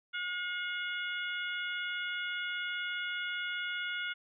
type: harmonic tone with a mistuned harmonic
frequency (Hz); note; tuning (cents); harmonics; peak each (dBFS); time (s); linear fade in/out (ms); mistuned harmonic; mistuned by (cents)
719; F#5; -50; 2 / 3 / 4 / 5; -36 / -40 / -42 / -44; 0.13-4.14; 20; 5; -76
effects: none